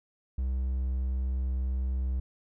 triangle tone, 64.4 Hz, C2, 27 cents flat, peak -25 dBFS, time 0.38-2.2 s, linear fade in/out 5 ms, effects none

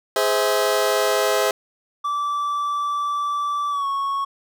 sawtooth chord, Ab augmented, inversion none, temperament just, 415.3 / 519.1 / 648.9 Hz, Ab4 / C5 / E5, 0 / -14 / -27 cents, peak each -18 dBFS, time 0.16-1.51 s, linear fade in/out 2 ms
triangle tone with pitch glide, 1162 to 1105.7 Hz, D6 to C#6, -19 to -5 cents, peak -19 dBFS, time 2.04-4.25 s, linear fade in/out 10 ms, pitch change -86 cents, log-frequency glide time 3.7-3.86 s
effects none

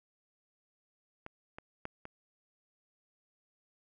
clicks, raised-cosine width 0.5 ms, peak -28 / -29 / -23 / -29 dBFS, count 4, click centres 1.264 / 1.585 / 1.854 / 2.054 s, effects none

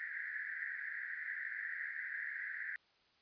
pink band-pass noise, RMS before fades -43 dBFS, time 0-2.76 s, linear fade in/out 0 ms, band 1600 to 2000 Hz, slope 96 dB/octave, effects white hiss -71 dBFS RMS until 3.21 s + resampled to 11025 Hz

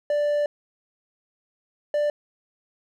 triangle tone pair in turn, 587.3 / 590 Hz, D5 / D5, 0 / +8 cents, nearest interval unison, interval 8 cents, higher second, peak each -18 dBFS, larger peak neither, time 0.1-0.46 / 1.94-2.1 s, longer first, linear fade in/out 2 ms, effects none

